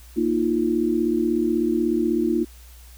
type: chord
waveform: sine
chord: Bb suspended fourth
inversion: none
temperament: equal with one note detuned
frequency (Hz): 233.1 / 311.1 / 347.4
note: Bb3 / Eb4 / F4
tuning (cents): 0 / 0 / -9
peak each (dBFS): -24 / -23 / -22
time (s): 0.16-2.45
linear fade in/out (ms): 20
effects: added 60 Hz sine -43 dBFS peak until 2.97 s + white hiss -51 dBFS RMS until 2.97 s